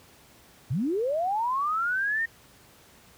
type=linear sweep; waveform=sine; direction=up; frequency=103.83 to 1862 Hz; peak=-24 dBFS; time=0.7-2.26 s; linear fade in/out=10 ms; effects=pink hiss -55 dBFS RMS until 3.17 s + high-pass 60 Hz 12 dB/octave